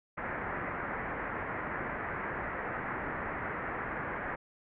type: low-pass noise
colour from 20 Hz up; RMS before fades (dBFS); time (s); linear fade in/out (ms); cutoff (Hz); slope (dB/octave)
white; -37; 0.17-4.36; 10; 2000; 48
effects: none